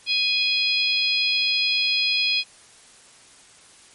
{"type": "harmonic tone", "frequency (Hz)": 830.6, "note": "G#5", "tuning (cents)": 0, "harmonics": [3, 4, 5, 6], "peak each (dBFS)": [-23, -24, -25, -26], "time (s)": [0.06, 2.44], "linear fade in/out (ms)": 50, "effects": ["white hiss -50 dBFS RMS until 3.94 s", "MP3 48 kbps"]}